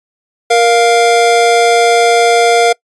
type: tone pair together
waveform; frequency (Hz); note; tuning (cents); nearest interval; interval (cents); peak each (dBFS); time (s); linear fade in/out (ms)
square; 468.4 / 699.4; A#4 / F5; +8 / +2; perfect fifth; 694; -10; 0.5-2.73; 10
effects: noise-tail reverb RT60 0.1 s tail -24 dB re dry + resampled to 22050 Hz